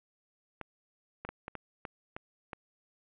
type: clicks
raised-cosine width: 0.5 ms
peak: -24 dBFS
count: 8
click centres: 0.613 / 1.25 / 1.29 / 1.481 / 1.553 / 1.852 / 2.165 / 2.532 s
effects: resampled to 8000 Hz + 11-bit